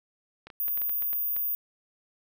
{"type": "clicks", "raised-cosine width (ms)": 0.3, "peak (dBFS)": -28, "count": 9, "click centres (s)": [0.47, 0.502, 0.681, 0.775, 0.818, 0.895, 1.023, 1.131, 1.365]}
{"type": "tone", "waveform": "sine", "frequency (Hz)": 14917, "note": "A#9", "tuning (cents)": 0, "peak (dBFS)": -26, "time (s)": [0.6, 1.55], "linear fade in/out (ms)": 0}
{"effects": []}